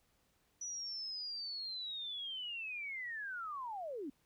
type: linear sweep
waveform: sine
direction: down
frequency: 5920 to 251.6 Hz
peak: -40 dBFS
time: 0.61-4.1 s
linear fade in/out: 5 ms
effects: pink hiss -75 dBFS RMS until 4.25 s